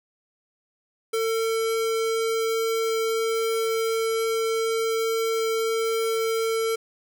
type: tone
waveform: square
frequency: 450.2 Hz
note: A4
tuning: 40 cents sharp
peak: -23 dBFS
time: 1.13-6.76 s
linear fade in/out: 10 ms
effects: none